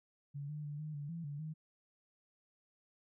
sine tone with pitch steps, 142.4 / 150.1 / 146.6 / 153.3 / 144.7 / 167.2 / 144.3 / 156.2 Hz, C#3 / D3 / D3 / D#3 / D3 / E3 / D3 / D#3, +47 / +38 / -3 / -25 / -25 / +25 / -30 / +7 cents, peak -40 dBFS, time 0.34-1.54 s, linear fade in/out 20 ms, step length 150 ms, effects none

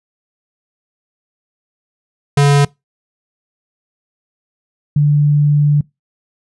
square / sine tone pair in turn, 142.6 / 146.78 Hz, C#3 / D3, +49 / -1 cents, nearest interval minor second, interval 50 cents, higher second, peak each -8 dBFS, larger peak neither, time 2.37-2.65 / 4.96-5.81 s, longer second, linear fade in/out 5 ms, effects noise-tail reverb RT60 0.2 s tail -24 dB re dry + resampled to 24000 Hz

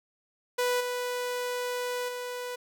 sawtooth tone with level steps, 493.5 Hz, B4, 1 cent flat, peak -21 / -26 / -30 dBFS, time 0.58-2.56 s, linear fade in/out 10 ms, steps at 0.8 / 2.08 s, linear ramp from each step 10 ms, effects none

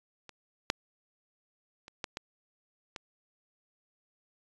clicks, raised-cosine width 0.2 ms, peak -29 / -8 / -30 / -17 / -19 / -22 dBFS, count 6, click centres 0.293 / 0.701 / 1.881 / 2.042 / 2.171 / 2.962 s, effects resampled to 24000 Hz

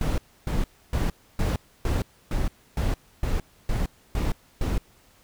brown noise bursts, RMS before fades -24 dBFS, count 11, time 0.01-4.78 s, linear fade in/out 2 ms, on 170 ms, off 290 ms, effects pink hiss -58 dBFS RMS until 5.23 s

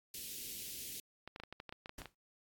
white band-stop noise, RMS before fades -45 dBFS, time 0.14-1 s, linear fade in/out 2 ms, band 420 to 2500 Hz, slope 24 dB/octave
clicks, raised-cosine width 0.3 ms, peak -30 dBFS, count 12, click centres 1.276 / 1.361 / 1.4 / 1.436 / 1.526 / 1.601 / 1.693 / 1.725 / 1.859 / 1.894 / 2.018 / 2.057 s
pink noise with exponential decay, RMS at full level -45 dBFS, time 1.98-2.15 s, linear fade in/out 5 ms, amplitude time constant 36 ms
effects AAC 64 kbps

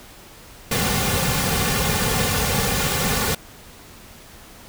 pink noise with comb filter, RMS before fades -21 dBFS, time 0.71-3.35 s, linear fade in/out 5 ms, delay 3.1 ms, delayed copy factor -0.8, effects pink hiss -44 dBFS RMS until 4.68 s

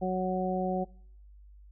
harmonic tone, 185 Hz, F#3, in tune, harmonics 1 / 2 / 3 / 4, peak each -31 / -34 / -34 / -33 dBFS, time 0.01-0.85 s, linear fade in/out 20 ms, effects noise-tail reverb RT60 0.7 s tail -25 dB re dry + added 50 Hz sine -50 dBFS peak until 1.71 s

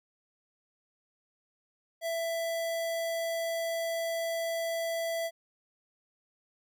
square tone, 664 Hz, E5, 12 cents sharp, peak -31 dBFS, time 2.01-5.31 s, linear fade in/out 50 ms, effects none

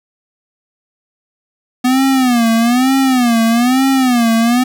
square tone with vibrato, 246.9 Hz, B3, in tune, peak -10 dBFS, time 1.84-4.64 s, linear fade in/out 10 ms, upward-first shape sine, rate 1.1 Hz, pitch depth 150 cents each way, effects 8-bit

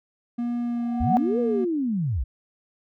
triangle tone with vibrato, 237.9 Hz, A#3, 35 cents sharp, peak -22 dBFS, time 0.38-1.65 s, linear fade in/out 10 ms, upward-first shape sine, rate 1.4 Hz, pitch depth 12 cents each way
sine tone with exponential growth, 743 Hz, F#5, 7 cents sharp, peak -15 dBFS, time 0.75-1.17 s, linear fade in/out 0 ms, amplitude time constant 91 ms
sine linear two-way sweep, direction up then down, 48 to 494.7 to 48 Hz, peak -22 dBFS, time 1-2.24 s, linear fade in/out 10 ms, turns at 1.39 s
effects none

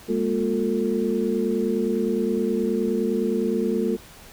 sine tone cluster, 205.7 / 235.3 / 357.6 / 447.5 Hz, G#3 / A#3 / F4 / A4, -16 / +16 / +41 / +29 cents, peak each -26 dBFS, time 0.08-3.97 s, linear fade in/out 20 ms, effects pink hiss -46 dBFS RMS until 4.32 s

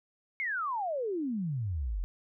sine exponential sweep, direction down, 2217 to 41.2 Hz, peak -30 dBFS, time 0.4-2.04 s, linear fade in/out 0 ms, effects none

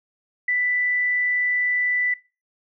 sine tone, 1982 Hz, B6, 6 cents sharp, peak -19 dBFS, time 0.48-2.14 s, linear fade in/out 5 ms, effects noise-tail reverb RT60 0.3 s tail -19 dB re dry

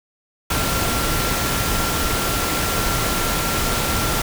sine tone in noise, 1369 Hz, F6, 35 cents flat, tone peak -28 dBFS, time 0.5-4.22 s, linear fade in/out 5 ms, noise pink, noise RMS -21 dBFS, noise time 0.5-4.22 s, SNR -10 dB, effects none

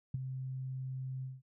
sine tone with ADSR envelope, 130.81 Hz, C3, in tune, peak -29 dBFS, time 0.14-1.42 s, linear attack 5 ms, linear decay 18 ms, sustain -8 dB, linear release 190 ms, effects none

